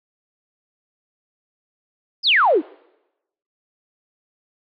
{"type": "exponential sweep", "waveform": "sine", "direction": "down", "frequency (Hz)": [5300, 264.4], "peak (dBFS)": -12, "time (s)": [2.23, 2.62], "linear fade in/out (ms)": 50, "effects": ["noise-tail reverb RT60 0.9 s tail -24 dB re dry"]}